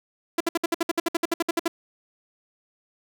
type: tone bursts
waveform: sawtooth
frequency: 336.4 Hz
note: E4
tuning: 35 cents sharp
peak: -16 dBFS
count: 16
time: 0.38-1.68 s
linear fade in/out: 5 ms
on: 25 ms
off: 60 ms
effects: none